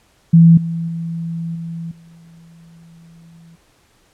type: tone with level steps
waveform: sine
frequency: 166.4 Hz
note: E3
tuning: 17 cents sharp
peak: -4 / -19 / -21 / -24 / -41 dBFS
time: 0.33-3.56 s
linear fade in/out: 10 ms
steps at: 0.57 / 0.88 / 1.55 / 1.91 s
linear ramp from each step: 5 ms
effects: pink hiss -56 dBFS RMS until 4.13 s + low-pass 11000 Hz 12 dB/octave